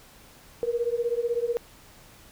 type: beating tone pair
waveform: sine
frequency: 465.7 / 481.7 Hz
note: A#4 / B4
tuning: -2 / -43 cents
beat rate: 16 Hz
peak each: -27 dBFS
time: 0.63-1.57 s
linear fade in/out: 0 ms
effects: pink hiss -52 dBFS RMS until 2.31 s